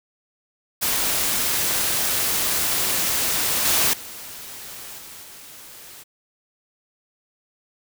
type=noise with level steps; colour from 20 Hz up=white; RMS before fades=-22 / -19 / -37 / -40 / -42 dBFS; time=0.81-6.04 s; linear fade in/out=20 ms; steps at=3.65 / 3.93 / 4.98 / 5.23 s; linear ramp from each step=5 ms; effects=none